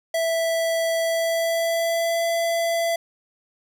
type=tone with pitch glide; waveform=square; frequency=659.3 to 671.6 Hz; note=E5 to E5; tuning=0 to +32 cents; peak=-21 dBFS; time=0.14-2.96 s; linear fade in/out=5 ms; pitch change=+32 cents; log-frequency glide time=1.01-2.26 s; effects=none